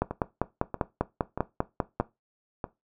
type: two click trains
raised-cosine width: 1 ms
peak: -10 / -17 dBFS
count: 11 / 5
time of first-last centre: 0.02-2 / 0.11-2.642 s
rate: 5.05 / 1.58 Hz
effects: noise-tail reverb RT60 0.2 s tail -17 dB re dry